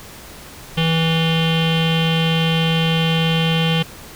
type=tone with low-pass filter; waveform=square; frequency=163.1 Hz; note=E3; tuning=18 cents flat; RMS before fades=-17 dBFS; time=0.77-3.83 s; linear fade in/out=10 ms; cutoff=3100 Hz; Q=8.2; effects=pink hiss -38 dBFS RMS until 4.15 s